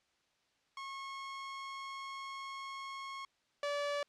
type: tone pair in turn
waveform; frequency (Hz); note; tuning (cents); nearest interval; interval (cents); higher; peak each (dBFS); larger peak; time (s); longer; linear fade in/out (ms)
sawtooth; 1089 / 576.9; C#6 / D5; -31 / -31; major seventh; 1100; first; -38 / -30; second; 0.77-3.25 / 3.63-4.03; first; 2
effects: white hiss -75 dBFS RMS until 4.08 s + low-pass 5000 Hz 12 dB/octave